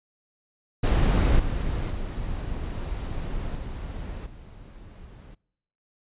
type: noise with level steps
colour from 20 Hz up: brown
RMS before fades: -19 / -27 / -31 / -34 / -44 dBFS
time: 0.83-5.35 s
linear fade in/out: 10 ms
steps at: 1.39 / 1.9 / 3.55 / 4.26 s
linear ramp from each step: 5 ms
effects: noise-tail reverb RT60 0.9 s tail -26 dB re dry + resampled to 8000 Hz